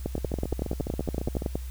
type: two click trains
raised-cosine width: 2 ms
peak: -14 / -18 dBFS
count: 17 / 19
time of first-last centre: 0.06-1.555 / 0.18-1.421 s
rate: 10.7 / 14.5 Hz
effects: added 63 Hz sine -33 dBFS peak until 1.7 s + white hiss -51 dBFS RMS until 1.7 s